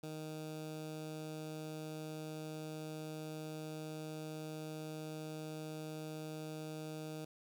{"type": "tone with notch filter", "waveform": "15% pulse", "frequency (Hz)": 155.56, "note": "D#3", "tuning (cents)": 0, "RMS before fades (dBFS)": -45, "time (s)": [0.03, 7.25], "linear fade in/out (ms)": 5, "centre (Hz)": 1800, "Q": 1.4, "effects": []}